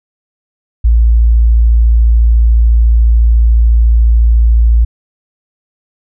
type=tone; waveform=sine; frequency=57 Hz; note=A#1; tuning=38 cents flat; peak=-4 dBFS; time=0.84-4.85 s; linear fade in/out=10 ms; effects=none